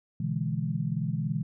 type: chord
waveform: sine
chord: E dominant seventh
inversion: second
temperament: equal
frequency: 123.47 / 146.83 / 164.81 / 207.7 Hz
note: B2 / D3 / E3 / G#3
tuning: 0 / 0 / 0 / 0 cents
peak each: -33 / -32 / -31 / -35 dBFS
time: 0.2-1.43 s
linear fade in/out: 5 ms
effects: none